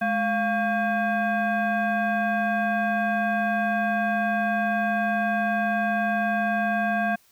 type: tone with frequency modulation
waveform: sine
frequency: 697 Hz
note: F5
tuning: 4 cents flat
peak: -21 dBFS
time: 0.01-7.16 s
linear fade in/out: 10 ms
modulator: 908 Hz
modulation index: 1.2
effects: white hiss -60 dBFS RMS until 7.31 s